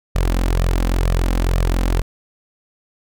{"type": "tone with flanger", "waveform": "sawtooth", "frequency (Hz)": 43.65, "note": "F1", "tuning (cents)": 0, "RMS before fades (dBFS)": -17, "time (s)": [0.15, 2.02], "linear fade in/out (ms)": 10, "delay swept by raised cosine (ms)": [1.6, 3.9], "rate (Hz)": 2.1, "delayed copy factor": 0.55, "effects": []}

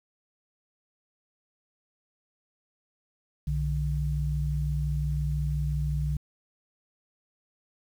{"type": "tone pair together", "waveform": "sine", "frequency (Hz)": [62.23, 148], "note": ["B1", "D3"], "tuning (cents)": [14, 14], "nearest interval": "octave + minor third", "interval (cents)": 1500, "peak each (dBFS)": -28, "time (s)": [3.47, 6.17], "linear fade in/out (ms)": 5, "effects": ["9-bit"]}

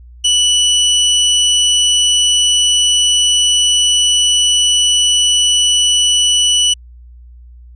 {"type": "tone", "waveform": "sawtooth", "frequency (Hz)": 2960, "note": "F#7", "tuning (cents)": 0, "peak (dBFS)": -6, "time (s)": [0.24, 6.74], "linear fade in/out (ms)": 10, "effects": ["added 60 Hz sine -35 dBFS peak until 7.75 s", "resampled to 22050 Hz"]}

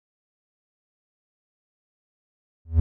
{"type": "tone with exponential growth", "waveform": "triangle", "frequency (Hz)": 81.5, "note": "E2", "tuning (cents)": -19, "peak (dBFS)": -8, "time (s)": [2.65, 2.8], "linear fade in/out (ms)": 5, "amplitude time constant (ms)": 31, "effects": []}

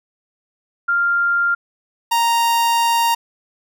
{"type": "tone pair in turn", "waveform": ["sine", "45% pulse"], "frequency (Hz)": [1395, 931.1], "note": ["F6", "A#5"], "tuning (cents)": [-2, -2], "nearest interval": "perfect fifth", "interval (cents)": 700, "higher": "first", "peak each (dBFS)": -14, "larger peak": "neither", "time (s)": [[0.88, 1.55], [2.11, 3.15]], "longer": "second", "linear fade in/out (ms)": 10, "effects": []}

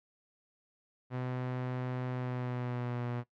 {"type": "tone with pitch glide", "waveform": "sawtooth", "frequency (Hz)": [126.5, 121.28], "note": ["B2", "B2"], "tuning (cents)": [42, -31], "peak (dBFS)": -30, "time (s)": [1.1, 3.24], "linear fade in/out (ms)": 50, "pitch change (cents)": -73, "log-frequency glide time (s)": [2.11, 3.06], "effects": ["noise-tail reverb RT60 0.1 s tail -17 dB re dry", "low-pass 2000 Hz 12 dB/octave"]}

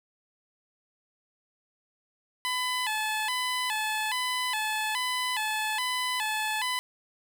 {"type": "tone with vibrato", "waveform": "15% pulse", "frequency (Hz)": 931, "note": "A#5", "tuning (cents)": -2, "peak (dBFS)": -21, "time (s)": [2.45, 6.79], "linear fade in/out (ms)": 0, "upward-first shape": "square", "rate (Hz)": 1.2, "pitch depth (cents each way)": 130, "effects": []}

